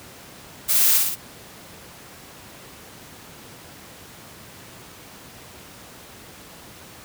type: noise with echo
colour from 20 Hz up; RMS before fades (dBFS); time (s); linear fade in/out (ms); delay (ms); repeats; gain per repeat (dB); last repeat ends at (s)
blue; -19; 0.68-0.99; 20; 56; 3; -3; 1.158
effects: pink hiss -43 dBFS RMS until 7.04 s + high-pass 80 Hz 12 dB/octave